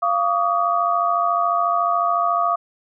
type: tone cluster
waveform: sine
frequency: 691 / 1142 / 1236 Hz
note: F5 / D6 / D#6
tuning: -19 / -49 / -12 cents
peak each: -21 dBFS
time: 0.02-2.56 s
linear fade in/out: 10 ms
effects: none